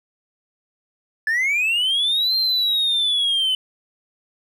triangle linear two-way sweep, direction up then down, 1717 to 4186 to 3013 Hz, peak -15 dBFS, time 1.27-3.55 s, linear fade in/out 2 ms, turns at 2.36 s, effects tanh soft clip ceiling -11 dBFS

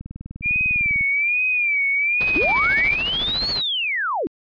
click train, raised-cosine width 5 ms, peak -21 dBFS, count 21, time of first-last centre 0.01-1.01 s, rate 20 Hz
sine tone with vibrato, 2362 Hz, D7, 9 cents sharp, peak -17 dBFS, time 0.42-2.97 s, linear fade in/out 50 ms, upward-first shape sine, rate 1.2 Hz, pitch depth 110 cents each way
pink noise with tremolo, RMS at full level -28 dBFS, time 2.2-3.62 s, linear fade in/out 10 ms, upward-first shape triangle, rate 14 Hz, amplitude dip 75%
sine linear two-way sweep, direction up then down, 261.6 to 4484 to 261.6 Hz, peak -20 dBFS, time 2.36-4.27 s, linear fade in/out 0 ms, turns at 3.5 s
effects resampled to 11025 Hz

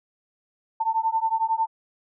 sine beating tone pair, 890 / 901 Hz, A5 / A5, +20 / +41 cents, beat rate 11 Hz, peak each -24 dBFS, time 0.8-1.67 s, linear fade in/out 10 ms, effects none

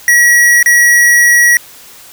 square tone with dropouts, 1918 Hz, A#6, 49 cents sharp, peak -5 dBFS, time 0.08-1.57 s, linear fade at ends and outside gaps 1 ms, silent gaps 0.628-0.66 s, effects white hiss -36 dBFS RMS until 2.12 s

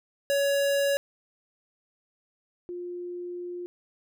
square / sine tone pair in turn, 561 / 353.4 Hz, C#5 / F4, +21 / +21 cents, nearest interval minor sixth, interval 800 cents, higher first, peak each -23 / -33 dBFS, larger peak first, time 0.3-0.97 / 2.69-3.66 s, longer second, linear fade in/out 0 ms, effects none

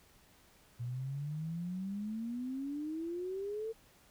sine exponential sweep, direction up, 118.1 to 454.6 Hz, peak -36 dBFS, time 0.79-3.73 s, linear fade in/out 20 ms, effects pink hiss -64 dBFS RMS until 4.1 s

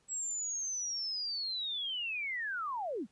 sine linear sweep, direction down, 7760 to 170 Hz, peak -34 dBFS, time 0.08-3.07 s, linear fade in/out 50 ms, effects pink hiss -71 dBFS RMS until 3.11 s + resampled to 22050 Hz

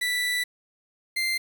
30% pulse tone pair in turn, 1973 / 2087 Hz, B6 / C7, -2 / -5 cents, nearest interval minor second, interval 97 cents, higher second, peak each -21 dBFS, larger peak neither, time 0.01-0.44 / 1.16-1.38 s, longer first, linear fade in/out 10 ms, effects 8-bit

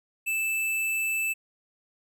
square tone, 2637 Hz, E7, in tune, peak -26 dBFS, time 0.26-1.34 s, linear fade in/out 20 ms, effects none

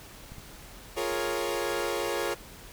clicks, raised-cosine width 5 ms, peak -31 dBFS, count 2, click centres 0.32 / 0.383 s
sawtooth chord, Bb minor seventh, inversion second, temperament equal, 349.2 / 415.3 / 466.2 / 554.4 Hz, F4 / Ab4 / Bb4 / Db5, 0 / 0 / 0 / 0 cents, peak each -30 dBFS, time 0.96-2.35 s, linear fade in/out 20 ms
effects added 41 Hz sine -52 dBFS peak until 2.72 s + pink hiss -48 dBFS RMS until 2.72 s

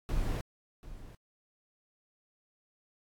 brown noise with echo, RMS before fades -31 dBFS, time 0.09-0.41 s, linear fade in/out 0 ms, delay 740 ms, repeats 1, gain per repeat -15 dB, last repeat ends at 1.15 s, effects AAC 64 kbps

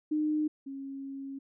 sine tone pair in turn, 304.9 / 273 Hz, D#4 / C#4, -35 / -26 cents, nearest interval major second, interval 191 cents, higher first, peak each -26 / -37 dBFS, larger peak first, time 0.11-0.48 / 0.66-1.39 s, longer second, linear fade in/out 10 ms, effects none

